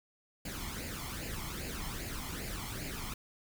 pink noise with flanger, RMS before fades -40 dBFS, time 0.45-3.14 s, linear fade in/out 5 ms, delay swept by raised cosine 0.42 to 0.96 ms, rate 2.5 Hz, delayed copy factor +0.65, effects none

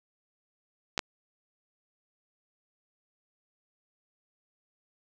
clicks, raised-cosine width 0.2 ms, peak -11 dBFS, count 2, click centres 0.978 / 0.992 s, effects none

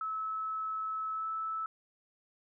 sine tone with pitch glide, 1299 to 1310.3 Hz, E6 to E6, -26 to -11 cents, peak -33 dBFS, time 0.01-1.66 s, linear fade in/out 2 ms, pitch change +15 cents, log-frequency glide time 1.12-1.27 s, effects none

